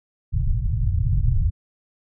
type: low-pass noise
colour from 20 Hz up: pink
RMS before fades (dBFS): -20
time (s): 0.32-1.51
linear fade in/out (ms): 20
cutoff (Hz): 140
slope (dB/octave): 48
effects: none